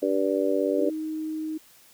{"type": "harmonic tone", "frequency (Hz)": 97, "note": "G2", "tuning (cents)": -18, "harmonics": [3, 4, 5, 6], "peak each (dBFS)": [-27, -27, -27, -27], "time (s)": [0.02, 0.9], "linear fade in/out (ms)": 10}
{"type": "tone", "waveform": "sine", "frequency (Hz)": 313, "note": "D#4", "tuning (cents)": 10, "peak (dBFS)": -28, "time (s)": [0.78, 1.58], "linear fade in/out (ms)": 10}
{"effects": ["white hiss -55 dBFS RMS until 1.93 s"]}